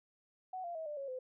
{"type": "tone with pitch steps", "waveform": "sine", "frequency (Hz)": [745, 691.1, 641.1, 594.7, 551.7, 511.8], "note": ["F#5", "F5", "E5", "D5", "C#5", "C5"], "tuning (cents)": [12, -18, -48, 22, -8, -38], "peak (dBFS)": -39, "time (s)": [0.53, 1.19], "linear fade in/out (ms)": 5, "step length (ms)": 110, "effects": []}